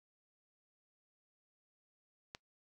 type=click; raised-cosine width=0.2 ms; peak=-27 dBFS; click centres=2.349 s; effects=noise-tail reverb RT60 0.1 s tail -22 dB re dry